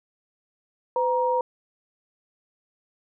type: tone pair together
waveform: sine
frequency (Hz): 506 / 943.1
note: B4 / A#5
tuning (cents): +42 / +20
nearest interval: major seventh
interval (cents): 1078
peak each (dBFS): -23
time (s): 0.96-1.41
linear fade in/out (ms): 2
effects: none